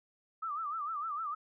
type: tone with vibrato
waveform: sine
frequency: 1244.5 Hz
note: D#6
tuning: in tune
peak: -34 dBFS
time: 0.42-1.35 s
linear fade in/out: 10 ms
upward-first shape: sine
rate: 6.6 Hz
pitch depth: 130 cents each way
effects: none